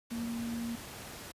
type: tone in noise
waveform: sine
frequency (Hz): 233.1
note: A#3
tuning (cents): 0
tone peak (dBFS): -34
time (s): 0.11-0.76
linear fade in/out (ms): 10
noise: pink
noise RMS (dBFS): -45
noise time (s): 0.1-1.32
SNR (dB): +8
effects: high-pass 60 Hz 12 dB/octave + resampled to 32000 Hz